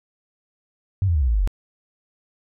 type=tone with pitch steps; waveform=sine; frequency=97 / 84.93 / 74.37 / 65.11 / 57.01 / 49.92 / 43.71 Hz; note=G2 / F2 / D2 / C2 / A#1 / G1 / F1; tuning=-18 / -48 / +22 / -8 / -38 / +32 / +2 cents; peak=-16 dBFS; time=1.02-1.475 s; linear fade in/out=0 ms; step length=65 ms; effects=none